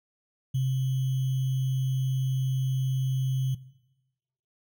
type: tone with sample-and-hold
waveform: sine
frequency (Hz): 131.3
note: C3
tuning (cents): +6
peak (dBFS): -23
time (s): 0.54-3.55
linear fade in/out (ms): 10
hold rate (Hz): 3150
effects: noise-tail reverb RT60 1.0 s tail -19 dB re dry